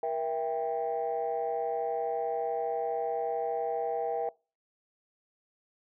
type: chord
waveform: sine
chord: E diminished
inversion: second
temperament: just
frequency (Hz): 474.7 / 659.3 / 791.1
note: Bb4 / E5 / G5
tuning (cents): +31 / 0 / +16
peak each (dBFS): -32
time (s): 0.03-4.29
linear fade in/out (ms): 2
effects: noise-tail reverb RT60 0.3 s tail -23 dB re dry + tanh soft clip ceiling -22 dBFS